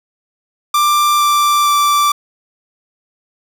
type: tone with pitch steps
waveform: 45% pulse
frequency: 1183 / 1176.2 / 1169.4 Hz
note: D6 / D6 / D6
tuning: +12 / +2 / -8 cents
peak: -10 dBFS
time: 0.74-2.12 s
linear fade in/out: 5 ms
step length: 460 ms
effects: 8-bit